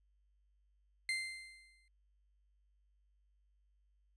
35% pulse tone with exponential decay, 2085 Hz, C7, 7 cents flat, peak -31 dBFS, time 1.09-1.88 s, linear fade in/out 1 ms, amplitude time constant 170 ms, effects added 50 Hz sine -70 dBFS peak until 4.16 s + resampled to 24000 Hz

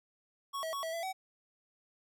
square tone with pitch steps, 1109 / 645 / 1114 / 651 / 670 / 758 Hz, C#6 / E5 / C#6 / E5 / E5 / F#5, 0 / -38 / +8 / -22 / +28 / +42 cents, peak -36 dBFS, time 0.53-1.13 s, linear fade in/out 20 ms, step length 100 ms, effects none

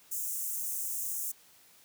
white high-pass noise, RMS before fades -35 dBFS, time 0.11-1.32 s, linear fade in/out 10 ms, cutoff 6400 Hz, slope 48 dB/octave, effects white hiss -60 dBFS RMS until 1.84 s + high-pass 60 Hz 12 dB/octave

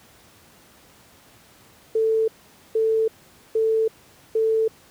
sine tone bursts, 443.7 Hz, A4, 14 cents sharp, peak -17 dBFS, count 4, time 1.95-4.68 s, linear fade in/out 5 ms, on 330 ms, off 470 ms, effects pink hiss -52 dBFS RMS until 4.9 s + high-pass 80 Hz 12 dB/octave

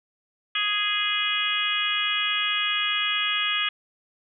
harmonic tone, 415.3 Hz, G#4, in tune, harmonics 3 / 4 / 5 / 6 / 7 / 8, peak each -31 / -31 / -31 / -29 / -28 / -28 dBFS, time 0.55-3.69 s, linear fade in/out 5 ms, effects none

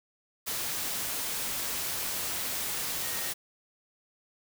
sine tone in noise, 1864.7 Hz, A#6, in tune, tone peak -44 dBFS, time 3.01-3.31 s, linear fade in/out 20 ms, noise white, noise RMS -33 dBFS, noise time 0.46-3.34 s, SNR -14 dB, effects none

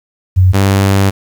sine / sawtooth tone pair in turn, 92.5 / 98 Hz, F#2 / G2, 0 / 0 cents, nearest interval minor second, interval 100 cents, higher second, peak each -4 dBFS, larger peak neither, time 0.36-0.53 / 0.53-1.11 s, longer second, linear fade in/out 20 ms, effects 7-bit

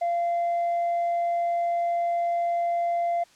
sine tone with tanh clipping, 689 Hz, F5, 24 cents flat, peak -23 dBFS, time 0.01-3.24 s, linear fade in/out 10 ms, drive 1 dB, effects white hiss -57 dBFS RMS until 3.35 s + low-pass 7000 Hz 12 dB/octave

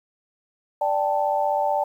sine chord, D suspended fourth, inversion none, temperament equal, 587.3 / 784 / 880 Hz, D5 / G5 / A5, 0 / 0 / 0 cents, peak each -24 dBFS, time 0.81-1.84 s, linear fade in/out 5 ms, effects 9-bit

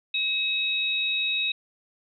sine tone pair together, 2569 / 3795 Hz, E7 / A#7, -45 / +30 cents, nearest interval perfect fifth, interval 675 cents, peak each -26 dBFS, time 0.14-1.52 s, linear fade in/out 5 ms, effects none

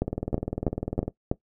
two click trains, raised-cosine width 2 ms, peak -10 / -15 dBFS, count 5 / 21, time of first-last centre 0.02-1.314 / 0.08-1.08 s, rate 3.09 / 20 Hz, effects noise-tail reverb RT60 0.1 s tail -18 dB re dry

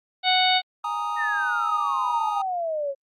harmonic tone, 740 Hz, F#5, in tune, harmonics 1 / 2 / 3 / 4 / 5 / 6, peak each -21 / -30 / -26 / -27 / -23 / -29 dBFS, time 0.23-0.62 s, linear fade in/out 50 ms
triangle chord, Ab suspended second, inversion none, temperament equal, 830.6 / 932.3 / 1244.5 Hz, Ab5 / Bb5 / Eb6, 0 / 0 / 0 cents, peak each -30 / -28 / -26 dBFS, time 0.84-2.42 s, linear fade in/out 5 ms
sine exponential sweep, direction down, 1863 to 540 Hz, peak -24 dBFS, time 1.16-2.95 s, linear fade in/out 50 ms
effects Opus 48 kbps

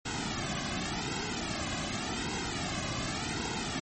pink noise with flanger, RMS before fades -34 dBFS, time 0.05-3.8 s, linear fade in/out 10 ms, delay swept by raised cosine 1.7 to 2.2 ms, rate 0.88 Hz, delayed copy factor -0.8, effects MP3 32 kbps

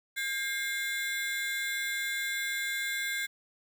35% pulse ring-modulated tone, 1864.7 Hz, A#6, in tune, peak -26 dBFS, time 0.16-3.27 s, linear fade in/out 20 ms, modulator 258 Hz, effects 10-bit

